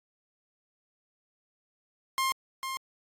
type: tone with echo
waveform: sawtooth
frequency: 1061 Hz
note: C6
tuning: 24 cents sharp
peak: -22 dBFS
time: 2.18-2.32 s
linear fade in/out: 0 ms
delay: 450 ms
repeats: 1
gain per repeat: -7 dB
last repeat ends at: 2.77 s
effects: AAC 48 kbps